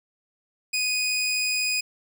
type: tone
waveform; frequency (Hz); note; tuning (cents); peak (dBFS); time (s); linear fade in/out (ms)
20% pulse; 2489; D#7; 0; -18; 0.73-1.81; 10
effects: none